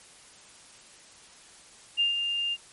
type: tone with ADSR envelope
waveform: sine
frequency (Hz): 2803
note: F7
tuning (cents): +6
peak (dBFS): -20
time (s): 1.97-2.57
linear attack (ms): 30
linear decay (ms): 140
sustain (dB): -6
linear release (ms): 42
effects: white hiss -52 dBFS RMS until 2.72 s + MP3 48 kbps